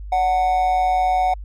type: tone with amplitude modulation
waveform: triangle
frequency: 740 Hz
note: F#5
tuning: in tune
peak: -11 dBFS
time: 0.12-1.34 s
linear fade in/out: 5 ms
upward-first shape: sine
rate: 165 Hz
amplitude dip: 55%
effects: added 50 Hz sine -30 dBFS peak until 1.44 s

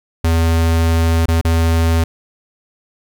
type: tone with dropouts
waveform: square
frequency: 82.41 Hz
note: E2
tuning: in tune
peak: -12 dBFS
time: 0.24-2.04 s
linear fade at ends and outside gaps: 5 ms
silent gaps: 1.259-1.283 / 1.413-1.448 s
effects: 9-bit

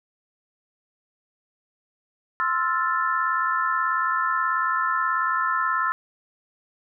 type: chord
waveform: sine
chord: F major seventh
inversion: second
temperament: equal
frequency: 1046.5 / 1318.5 / 1396.9 / 1760 Hz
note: C6 / E6 / F6 / A6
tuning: 0 / 0 / 0 / 0 cents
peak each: -26 / -24 / -29 / -28 dBFS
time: 2.4-5.92 s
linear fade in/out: 0 ms
effects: none

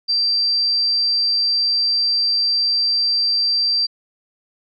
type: tone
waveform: sine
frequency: 4699 Hz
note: D8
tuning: in tune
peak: -15 dBFS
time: 0.08-3.87 s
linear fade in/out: 20 ms
effects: none

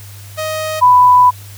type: tone pair in turn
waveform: sawtooth / sine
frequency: 626 / 993.7 Hz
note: D#5 / B5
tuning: +10 / +10 cents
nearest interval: minor sixth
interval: 800 cents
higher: second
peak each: -14 / -4 dBFS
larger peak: second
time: 0.37-0.81 / 0.81-1.31 s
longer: second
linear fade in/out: 20 ms
effects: added 100 Hz sine -32 dBFS peak until 1.57 s + white hiss -39 dBFS RMS until 1.57 s

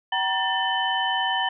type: tone cluster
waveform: sine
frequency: 765 / 948 / 1783 / 3035 Hz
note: G5 / A#5 / A6 / F#7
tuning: -42 / +29 / +22 / +43 cents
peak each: -27 dBFS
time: 0.12-1.49 s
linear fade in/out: 5 ms
effects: none

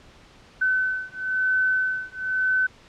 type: beating tone pair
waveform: sine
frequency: 1517 / 1518 Hz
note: F#6 / F#6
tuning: +43 / +44 cents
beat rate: 1 Hz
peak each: -24 dBFS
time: 0.61-2.67 s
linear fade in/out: 10 ms
effects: pink hiss -51 dBFS RMS until 2.88 s + low-pass 5000 Hz 12 dB/octave

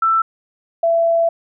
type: tone pair in turn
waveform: sine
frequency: 1330 / 669 Hz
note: E6 / E5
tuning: +15 / +25 cents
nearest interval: octave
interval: 1190 cents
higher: first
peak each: -12 dBFS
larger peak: neither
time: 0.02-0.22 / 0.83-1.29 s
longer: second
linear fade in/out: 5 ms
effects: none

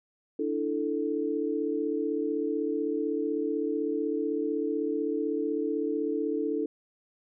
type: chord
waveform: sine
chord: D suspended second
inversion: none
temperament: equal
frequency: 293.7 / 329.6 / 440 Hz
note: D4 / E4 / A4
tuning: 0 / 0 / 0 cents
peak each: -31 / -32 / -30 dBFS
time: 0.39-6.66 s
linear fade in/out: 5 ms
effects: none

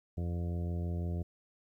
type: harmonic tone with a mistuned harmonic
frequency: 86 Hz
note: F2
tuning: 26 cents flat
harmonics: 1 / 2 / 3 / 4 / 5 / 6 / 7 / 8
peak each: -33 / -39 / -49 / -47 / -50 / -55 / -52 / -56 dBFS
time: 0.17-1.23 s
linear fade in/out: 10 ms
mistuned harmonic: 8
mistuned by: +55 cents
effects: 12-bit

